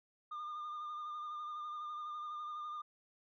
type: tone with vibrato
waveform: sine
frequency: 1210 Hz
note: D#6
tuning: 49 cents flat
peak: -38 dBFS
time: 0.31-2.82 s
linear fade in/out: 10 ms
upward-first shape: sine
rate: 12 Hz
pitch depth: 28 cents each way
effects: tanh soft clip ceiling -40 dBFS